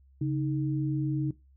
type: tone pair together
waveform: sine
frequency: 138.59 / 311.1 Hz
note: C#3 / D#4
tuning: 0 / 0 cents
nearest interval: octave + major second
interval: 1400 cents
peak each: -27 / -31 dBFS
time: 0.21-1.31 s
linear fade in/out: 5 ms
effects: noise-tail reverb RT60 0.2 s tail -18 dB re dry + added 67 Hz sine -56 dBFS peak until 1.56 s